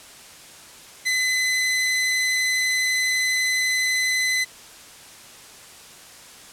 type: tone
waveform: sawtooth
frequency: 2022 Hz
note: B6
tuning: 40 cents sharp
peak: -16 dBFS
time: 1.05-4.45 s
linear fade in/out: 20 ms
effects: white hiss -44 dBFS RMS until 6.52 s + low-pass 10000 Hz 12 dB/octave